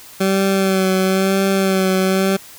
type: tone with vibrato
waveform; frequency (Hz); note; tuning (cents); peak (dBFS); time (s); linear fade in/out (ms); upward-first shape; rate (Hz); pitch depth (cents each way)
20% pulse; 191.3; G3; -42; -9; 0.2-2.37; 10; sine; 1; 29
effects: white hiss -40 dBFS RMS until 2.58 s